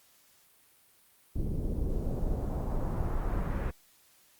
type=noise with low-pass filter sweep; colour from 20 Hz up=brown; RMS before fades=-31 dBFS; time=1.35-3.71 s; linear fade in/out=10 ms; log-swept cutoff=320 to 1800 Hz; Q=1.3; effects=white hiss -63 dBFS RMS until 4.39 s + Opus 48 kbps